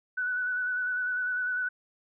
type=tone with vibrato; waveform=sine; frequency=1487 Hz; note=F#6; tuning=8 cents sharp; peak=-27 dBFS; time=0.17-1.69 s; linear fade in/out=10 ms; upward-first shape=square; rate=10 Hz; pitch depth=21 cents each way; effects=none